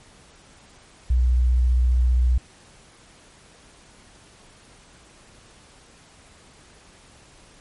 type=tone with vibrato; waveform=sine; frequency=61.74 Hz; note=B1; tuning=in tune; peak=-15 dBFS; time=1.1-2.38 s; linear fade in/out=5 ms; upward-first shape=square; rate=15 Hz; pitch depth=15 cents each way; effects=pink hiss -51 dBFS RMS until 7.6 s + MP3 48 kbps